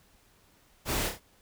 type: noise with echo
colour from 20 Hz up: pink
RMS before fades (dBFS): -31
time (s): 0.85-1.11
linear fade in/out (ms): 50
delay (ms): 30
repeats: 3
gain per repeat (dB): -5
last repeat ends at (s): 1.2
effects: pink hiss -63 dBFS RMS until 1.41 s